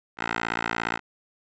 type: tone with band-pass filter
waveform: 10% pulse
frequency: 57.2 Hz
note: A#1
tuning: 32 cents flat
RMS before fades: -29 dBFS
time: 0.17-1 s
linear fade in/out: 50 ms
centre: 1600 Hz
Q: 1.4
effects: resampled to 16000 Hz